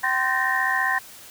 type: tone cluster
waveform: sine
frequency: 769 / 1040 / 1553 / 1788 / 1863 Hz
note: G5 / C6 / G6 / A6 / A#6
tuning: -33 / -11 / -17 / +27 / -2 cents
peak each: -28 / -26 / -29 / -26 / -24 dBFS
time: 0.03-0.99 s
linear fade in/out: 10 ms
effects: white hiss -44 dBFS RMS until 1.3 s